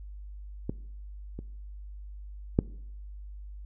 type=clicks; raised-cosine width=3 ms; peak=-17 / -25 / -8 dBFS; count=3; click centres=0.695 / 1.39 / 2.589 s; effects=noise-tail reverb RT60 0.7 s tail -21 dB re dry + added 50 Hz sine -40 dBFS peak until 3.65 s